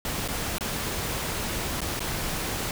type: noise with dropouts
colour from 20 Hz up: pink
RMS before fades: -30 dBFS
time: 0.05-2.71 s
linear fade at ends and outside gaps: 1 ms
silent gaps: 0.278-0.285 / 0.583-0.608 / 1.806-1.816 / 1.994-2.004 s
effects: none